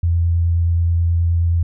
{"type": "tone with vibrato", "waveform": "sine", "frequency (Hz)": 84.8, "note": "E2", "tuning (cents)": 50, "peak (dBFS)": -13, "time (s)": [0.03, 1.63], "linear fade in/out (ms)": 5, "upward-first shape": "square", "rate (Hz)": 9.4, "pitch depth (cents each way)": 9, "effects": []}